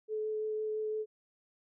sine tone with vibrato, 431.3 Hz, A4, 35 cents flat, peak -32 dBFS, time 0.08-1.06 s, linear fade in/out 50 ms, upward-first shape sine, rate 5.9 Hz, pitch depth 8 cents each way, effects none

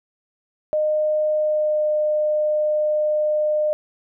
sine tone with pitch glide, 612 to 606.7 Hz, D#5 to D#5, -29 to -44 cents, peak -17 dBFS, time 0.73-3.73 s, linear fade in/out 0 ms, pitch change -15 cents, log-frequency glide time 1.35-1.9 s, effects none

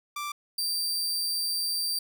sawtooth tone pair in turn, 1174.7 / 4683 Hz, D6 / D8, 0 / -6 cents, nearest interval 2 octaves, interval 2394 cents, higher second, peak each -28 / -24 dBFS, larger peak second, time 0.16-0.32 / 0.58-1.99 s, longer second, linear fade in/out 5 ms, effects none

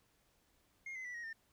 sine tone with pitch steps, 2134 / 2047 / 1963.7 / 1883.7 / 1807 Hz, C7 / C7 / B6 / A#6 / A6, +34 / -38 / -10 / +18 / +46 cents, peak -40 dBFS, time 0.86-1.33 s, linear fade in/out 5 ms, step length 94 ms, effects tanh soft clip ceiling -42 dBFS + pink hiss -74 dBFS RMS until 1.52 s

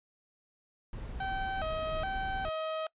brown noise, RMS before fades -40 dBFS, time 0.93-2.49 s, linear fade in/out 2 ms
30% pulse tone with vibrato, 698.5 Hz, F5, in tune, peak -30 dBFS, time 1.2-2.87 s, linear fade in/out 5 ms, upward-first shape square, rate 1.2 Hz, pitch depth 170 cents each way
effects noise-tail reverb RT60 0.1 s tail -24 dB re dry + resampled to 8000 Hz

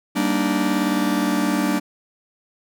45% pulse chord, Eb major seventh, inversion first, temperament just, 194.45 / 233.3 / 291.7 / 311.1 Hz, G3 / Bb3 / D4 / Eb4, -14 / +2 / -12 / 0 cents, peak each -24 / -25 / -22 / -27 dBFS, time 0.15-1.8 s, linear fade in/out 20 ms, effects none

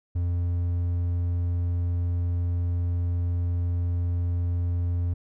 triangle tone, 87.2 Hz, F2, 2 cents flat, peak -21 dBFS, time 0.15-5.14 s, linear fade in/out 10 ms, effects none

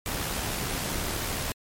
pink noise with amplitude modulation, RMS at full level -29 dBFS, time 0.06-1.52 s, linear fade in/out 0 ms, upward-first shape sine, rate 72.7 Hz, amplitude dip 35%, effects MP3 64 kbps

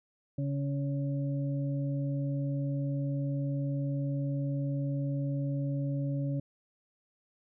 harmonic tone, 140 Hz, C#3, 18 cents sharp, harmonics 1 / 2 / 4, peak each -30 / -36 / -42 dBFS, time 0.38-6.4 s, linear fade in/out 5 ms, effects none

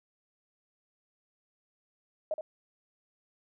sine tone with echo, 622.3 Hz, D#5, in tune, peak -28 dBFS, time 2.31-2.34 s, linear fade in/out 2 ms, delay 70 ms, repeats 1, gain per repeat -7 dB, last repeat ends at 2.41 s, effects none

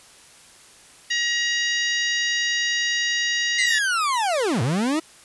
harmonic tone, 950 Hz, A#5, 33 cents sharp, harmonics 2 / 3 / 4 / 5 / 6 / 7, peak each -23 / -27 / -29 / -31 / -33 / -34 dBFS, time 1.1-3.79 s, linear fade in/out 10 ms
40% pulse linear two-way sweep, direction down then up, 2093 to 106.3 to 330.1 Hz, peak -19 dBFS, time 3.58-5 s, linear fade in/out 10 ms, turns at 4.62 s
effects white hiss -49 dBFS RMS until 5.24 s + resampled to 24000 Hz

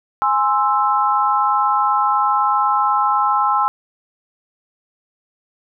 sine chord, Ab augmented, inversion none, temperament equal, 830.6 / 1046.5 / 1318.5 Hz, Ab5 / C6 / E6, 0 / 0 / 0 cents, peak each -18 dBFS, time 0.22-3.68 s, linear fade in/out 0 ms, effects none

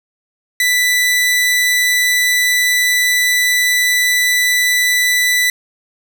sawtooth tone, 1981 Hz, B6, 5 cents sharp, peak -8 dBFS, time 0.6-5.5 s, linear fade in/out 2 ms, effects none

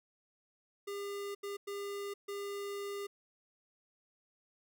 square tone bursts at uneven times, 402.8 Hz, G4, 47 cents sharp, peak -39 dBFS, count 4, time 0.87-1.35 / 1.43-1.57 / 1.67-2.14 / 2.28-3.07 s, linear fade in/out 10 ms, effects none

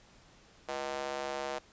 square tone with high-pass filter, 69.3 Hz, C#2, in tune, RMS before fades -37 dBFS, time 0.68-1.59 s, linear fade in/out 10 ms, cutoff 590 Hz, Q 1.9, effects pink hiss -60 dBFS RMS until 1.72 s + resampled to 16000 Hz

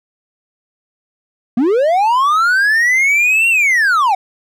triangle linear two-way sweep, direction up then down, 220 to 2766 to 728 Hz, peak -8 dBFS, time 1.57-4.15 s, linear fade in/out 5 ms, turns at 3.49 s, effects none

